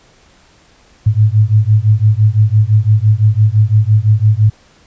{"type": "beating tone pair", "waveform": "sine", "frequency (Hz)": [104.3, 110.2], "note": ["G#2", "A2"], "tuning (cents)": [8, 3], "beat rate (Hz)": 5.9, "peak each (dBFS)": -10, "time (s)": [1.06, 4.5], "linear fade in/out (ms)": 10, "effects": ["pink hiss -48 dBFS RMS until 4.86 s", "resampled to 16000 Hz"]}